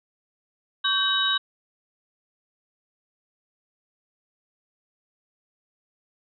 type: tone cluster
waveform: sine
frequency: 1126 / 1563 / 2999 / 3806 Hz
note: C#6 / G6 / F#7 / A#7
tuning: +27 / -6 / +23 / +35 cents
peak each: -29 / -26 / -28 / -23 dBFS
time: 0.84-1.38 s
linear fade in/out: 10 ms
effects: none